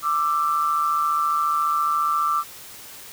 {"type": "tone pair together", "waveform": "sine", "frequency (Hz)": [1178, 1332.5], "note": ["D6", "E6"], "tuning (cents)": [5, 18], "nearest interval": "major second", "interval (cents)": 213, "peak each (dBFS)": [-20, -24], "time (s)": [0.02, 2.44], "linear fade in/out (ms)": 50, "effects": ["white hiss -41 dBFS RMS until 3.12 s"]}